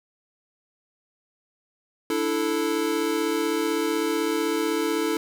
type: chord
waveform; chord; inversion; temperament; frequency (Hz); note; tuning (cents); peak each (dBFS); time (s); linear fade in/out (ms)
square; D suspended second; none; equal; 293.7 / 329.6 / 440; D4 / E4 / A4; 0 / 0 / 0; -30 / -27 / -27; 2.1-5.17; 2
effects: 9-bit